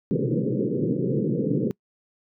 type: band-pass noise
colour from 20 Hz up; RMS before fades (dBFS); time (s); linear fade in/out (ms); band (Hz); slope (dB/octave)
pink; -24; 0.11-1.71; 0; 120 to 510; 96
effects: noise-tail reverb RT60 0.1 s tail -25 dB re dry